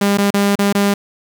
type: tone with dropouts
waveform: sawtooth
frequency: 201.2 Hz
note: G3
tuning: 45 cents sharp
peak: -8 dBFS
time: 0.01-0.94 s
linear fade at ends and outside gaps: 5 ms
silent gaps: 0.174-0.183 / 0.306-0.34 / 0.555-0.589 / 0.727-0.749 s
effects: 7-bit